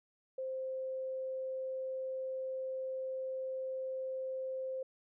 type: tone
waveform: sine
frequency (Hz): 523.3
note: C5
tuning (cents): 0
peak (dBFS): -36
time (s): 0.38-4.83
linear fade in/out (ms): 5
effects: none